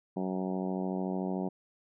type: harmonic tone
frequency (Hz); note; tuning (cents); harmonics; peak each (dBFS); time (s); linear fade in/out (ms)
93.5; F#2; +19; 2 / 3 / 4 / 5 / 6 / 7 / 8 / 9 / 10; -33 / -38 / -38 / -44 / -44 / -43 / -44 / -47 / -50; 0.16-1.49; 10
effects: none

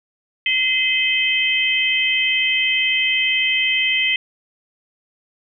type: tone cluster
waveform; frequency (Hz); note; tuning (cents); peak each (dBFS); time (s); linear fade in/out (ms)
sine; 2052 / 2564 / 3114; C7 / E7 / G7; -34 / -49 / -12; -20; 0.46-4.16; 2
effects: none

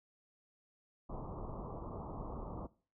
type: low-pass noise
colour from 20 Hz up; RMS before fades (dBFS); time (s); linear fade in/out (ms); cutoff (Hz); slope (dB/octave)
pink; -44; 1.09-2.67; 10; 1200; 96
effects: noise-tail reverb RT60 0.4 s tail -20 dB re dry

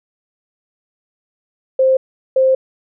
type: tone bursts at uneven times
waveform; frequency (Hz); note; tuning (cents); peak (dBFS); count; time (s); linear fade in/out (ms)
sine; 525; C5; +6; -9; 2; 1.79-1.97 / 2.36-2.55; 5
effects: none

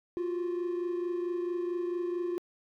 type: tone pair together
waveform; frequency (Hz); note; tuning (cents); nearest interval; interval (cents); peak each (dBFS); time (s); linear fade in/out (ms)
triangle; 349.2 / 373.7; F4 / F#4; 0 / +17; minor second; 117; -28 / -36; 0.17-2.38; 0
effects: tanh soft clip ceiling -23 dBFS

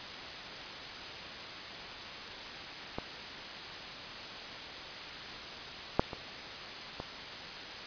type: clicks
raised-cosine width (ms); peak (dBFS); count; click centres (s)
1; -20 / -9 / -24 / -23; 4; 2.985 / 5.995 / 6.132 / 7.001
effects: white hiss -42 dBFS RMS until 7.86 s + resampled to 11025 Hz

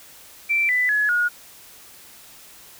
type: tone with pitch steps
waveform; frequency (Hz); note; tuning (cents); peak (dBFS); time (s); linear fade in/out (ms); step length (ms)
sine; 2342 / 1992.3 / 1694.8 / 1441.7; D7 / B6 / G#6 / F#6; -5 / +15 / +35 / -45; -17; 0.49-1.29; 20; 200
effects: white hiss -46 dBFS RMS until 2.79 s

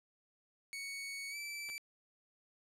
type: tone with pitch glide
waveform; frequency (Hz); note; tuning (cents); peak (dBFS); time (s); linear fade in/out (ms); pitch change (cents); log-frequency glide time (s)
sawtooth; 2226 to 2323; C#7 to D7; +7 to -20; -38; 0.73-1.78; 0; +73; 1.3-1.36
type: clicks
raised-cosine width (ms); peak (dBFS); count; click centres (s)
0.3; -38; 2; 1.689 / 1.699
effects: low-pass 12000 Hz 12 dB/octave

